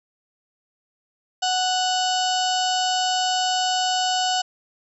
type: harmonic tone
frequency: 740 Hz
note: F#5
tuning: in tune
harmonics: 1 / 2 / 4 / 5 / 6 / 7 / 8 / 9 / 10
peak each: -22 / -31 / -26 / -36 / -31 / -32 / -35 / -42 / -32 dBFS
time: 1.42-4.42 s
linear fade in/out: 10 ms
effects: none